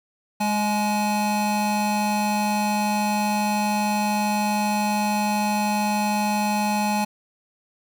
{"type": "tone pair together", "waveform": "square", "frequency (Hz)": [207.7, 843.6], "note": ["G#3", "G#5"], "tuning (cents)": [0, 27], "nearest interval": "2 octaves", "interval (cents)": 2427, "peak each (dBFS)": -24, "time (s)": [0.4, 7.05], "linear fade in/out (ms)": 10, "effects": []}